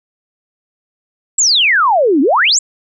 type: exponential two-way sweep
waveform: sine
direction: down then up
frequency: 7902 to 256 to 7902 Hz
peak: -8 dBFS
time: 1.38-2.59 s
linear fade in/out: 5 ms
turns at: 2.21 s
effects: none